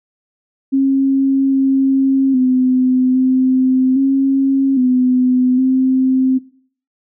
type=tone with pitch steps; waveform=sine; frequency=270.5 / 268.8 / 255.5 / 258.8 / 270.8 / 252.8 / 260.5 Hz; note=C#4 / C4 / C4 / C4 / C#4 / B3 / C4; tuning=-42 / +47 / -41 / -19 / -40 / +41 / -7 cents; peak=-10 dBFS; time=0.72-6.39 s; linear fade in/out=20 ms; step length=810 ms; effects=noise-tail reverb RT60 0.5 s tail -18 dB re dry